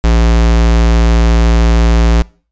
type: tone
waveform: square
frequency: 57.1 Hz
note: A#1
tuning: 35 cents flat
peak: -7 dBFS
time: 0.04-2.22 s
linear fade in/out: 0 ms
effects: noise-tail reverb RT60 0.4 s tail -24 dB re dry + resampled to 16000 Hz